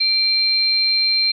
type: tone pair together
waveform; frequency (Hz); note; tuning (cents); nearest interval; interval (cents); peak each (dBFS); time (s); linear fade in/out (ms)
sine; 2349 / 4157; D7 / C8; 0 / -12; minor seventh; 988; -23 / -15; 0-1.32; 10
effects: none